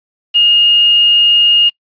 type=tone with quantisation; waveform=sine; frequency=2847 Hz; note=F7; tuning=33 cents sharp; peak=-6 dBFS; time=0.34-1.7 s; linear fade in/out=20 ms; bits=5; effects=noise-tail reverb RT60 0.1 s tail -23 dB re dry + resampled to 11025 Hz